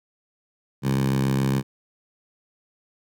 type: tone with high-pass filter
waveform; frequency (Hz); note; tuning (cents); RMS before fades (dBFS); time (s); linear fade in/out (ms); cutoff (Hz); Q
10% pulse; 67.1; C2; +44; -22; 0.82-1.63; 50; 150; 4.1
effects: none